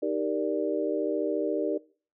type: chord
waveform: sine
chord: Eb major seventh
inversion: none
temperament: equal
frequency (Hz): 311.1 / 392 / 466.2 / 587.3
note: Eb4 / G4 / Bb4 / D5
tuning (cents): 0 / 0 / 0 / 0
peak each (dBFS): -31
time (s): 0.02-1.78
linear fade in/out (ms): 10
effects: noise-tail reverb RT60 0.4 s tail -21 dB re dry